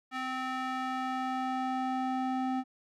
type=tone with band-pass filter sweep; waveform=square; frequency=259.1 Hz; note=C4; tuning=17 cents flat; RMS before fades=-33 dBFS; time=0.11-2.64 s; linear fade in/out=50 ms; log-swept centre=1600 to 560 Hz; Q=1.2; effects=Opus 48 kbps